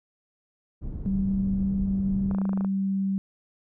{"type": "low-pass noise", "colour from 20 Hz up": "pink", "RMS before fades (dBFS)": -33, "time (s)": [0.81, 2.36], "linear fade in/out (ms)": 20, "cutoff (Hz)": 180, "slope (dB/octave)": 12}
{"type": "tone", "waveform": "sine", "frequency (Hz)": 194.1, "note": "G3", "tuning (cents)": -17, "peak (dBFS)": -23, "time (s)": [1.06, 3.18], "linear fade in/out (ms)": 0}
{"type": "clicks", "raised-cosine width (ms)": 1, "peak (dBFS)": -22, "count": 10, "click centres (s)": [2.312, 2.348, 2.385, 2.416, 2.454, 2.493, 2.532, 2.575, 2.609, 2.647]}
{"effects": []}